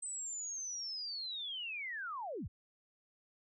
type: linear sweep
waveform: sine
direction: down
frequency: 8200 to 38.07 Hz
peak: -39 dBFS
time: 0.02-2.48 s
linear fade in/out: 10 ms
effects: none